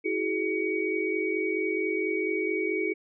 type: tone cluster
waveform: sine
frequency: 328.3 / 378 / 422.4 / 2255 Hz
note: E4 / F#4 / G#4 / C#7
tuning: -7 / +37 / +29 / +29 cents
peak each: -31 dBFS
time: 0.04-2.94 s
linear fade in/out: 20 ms
effects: none